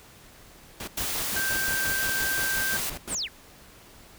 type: noise bursts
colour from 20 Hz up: pink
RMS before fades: -36 dBFS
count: 14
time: 0.8-3.15 s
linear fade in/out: 2 ms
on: 75 ms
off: 100 ms
type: noise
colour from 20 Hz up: white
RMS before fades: -30 dBFS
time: 0.97-2.9 s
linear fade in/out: 5 ms
type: tone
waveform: triangle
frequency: 1568 Hz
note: G6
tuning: in tune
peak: -25 dBFS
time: 1.36-2.77 s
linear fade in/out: 5 ms
type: linear sweep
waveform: sine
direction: down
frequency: 10000 to 1318.5 Hz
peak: -27 dBFS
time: 3.08-3.29 s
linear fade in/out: 50 ms
effects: pink hiss -51 dBFS RMS until 4.18 s